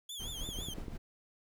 sawtooth tone with vibrato, 3322 Hz, G#7, in tune, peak -38 dBFS, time 0.09-0.74 s, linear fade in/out 5 ms, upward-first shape triangle, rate 5.9 Hz, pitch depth 140 cents each way
brown noise with tremolo, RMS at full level -41 dBFS, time 0.19-0.98 s, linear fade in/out 20 ms, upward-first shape triangle, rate 5.4 Hz, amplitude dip 55%
click train, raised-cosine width 3 ms, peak -29 dBFS, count 5, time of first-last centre 0.49-0.882 s, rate 10.2 Hz
effects none

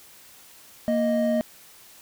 triangle tone pair together, 233.1 / 622.3 Hz, A#3 / D#5, 0 / 0 cents, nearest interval octave + perfect fourth, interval 1700 cents, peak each -21 dBFS, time 0.88-1.41 s, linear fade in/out 0 ms, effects white hiss -50 dBFS RMS until 2.01 s

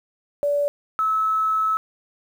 sine tone pair in turn, 577 / 1298.8 Hz, D5 / E6, -31 / -26 cents, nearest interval octave + major second, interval 1405 cents, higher second, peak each -18 dBFS, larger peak neither, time 0.43-0.68 / 0.99-1.77 s, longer second, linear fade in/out 0 ms, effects 8-bit

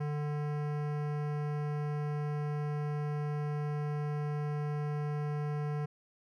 sine tone with hard clipping, 148.1 Hz, D3, 15 cents sharp, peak -34 dBFS, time 0-5.86 s, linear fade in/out 10 ms, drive 18 dB, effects none

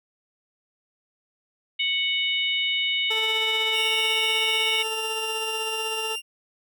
harmonic tone, 740 Hz, F#5, in tune, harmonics 3 / 4 / 5, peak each -26 / -25 / -29 dBFS, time 1.79-4.83 s, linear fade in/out 10 ms
20% pulse tone with tremolo, 440.8 Hz, A4, 3 cents sharp, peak -23 dBFS, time 3.1-6.16 s, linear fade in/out 10 ms, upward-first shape triangle, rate 16 Hz, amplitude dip 45%
40% pulse tone, 2793 Hz, F7, 1 cent flat, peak -27 dBFS, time 3.72-6.22 s, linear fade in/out 50 ms
effects none

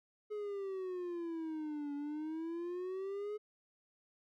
triangle exponential two-way sweep, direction down then up, 425.3 to 284.9 to 425.3 Hz, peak -36 dBFS, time 0.3-3.38 s, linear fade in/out 20 ms, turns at 1.94 s, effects none

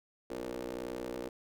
20% pulse ring-modulated tone, 61.74 Hz, B1, in tune, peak -30 dBFS, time 0.3-1.29 s, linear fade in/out 5 ms, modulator 407 Hz, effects none

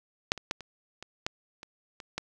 clicks, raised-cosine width 0.2 ms, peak -6 / -23 / -12 / -25 / -24 / -12 / -26 / -25 / -15 dBFS, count 9, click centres 0.319 / 0.377 / 0.511 / 0.607 / 1.026 / 1.265 / 1.631 / 2.002 / 2.18 s, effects none

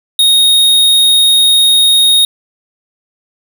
square tone, 3729 Hz, A#7, in tune, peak -6 dBFS, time 0.19-2.25 s, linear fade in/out 2 ms, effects none

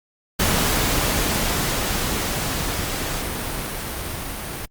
pink noise with level ramp, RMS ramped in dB -19 to -30 dBFS, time 0.39-4.66 s, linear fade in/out 10 ms, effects Opus 48 kbps

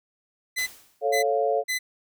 sawtooth tone bursts, 2017 Hz, B6, 36 cents sharp, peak -21 dBFS, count 3, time 0.56-1.79 s, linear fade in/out 20 ms, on 110 ms, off 450 ms
white noise with exponential decay, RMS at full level -36 dBFS, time 0.58-1.09 s, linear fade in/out 5 ms, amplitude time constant 110 ms
sine chord, A augmented, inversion none, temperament equal, 440 / 554.4 / 698.5 Hz, A4 / C#5 / E#5, 0 / 0 / 0 cents, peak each -25 dBFS, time 1.01-1.64 s, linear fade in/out 50 ms
effects none

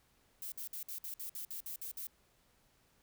violet noise bursts, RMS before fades -43 dBFS, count 11, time 0.42-2.07 s, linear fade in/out 2 ms, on 100 ms, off 55 ms, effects pink hiss -71 dBFS RMS until 3.02 s

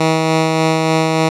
10% pulse tone with tremolo, 160 Hz, D#3, 49 cents sharp, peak -3 dBFS, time 0-1.29 s, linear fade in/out 5 ms, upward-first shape sine, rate 3.4 Hz, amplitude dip 25%, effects low-pass 7000 Hz 12 dB/octave

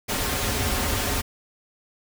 pink noise with comb filter, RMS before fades -25 dBFS, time 0.08-1.22 s, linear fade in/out 20 ms, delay 6.1 ms, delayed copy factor -0.6, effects none

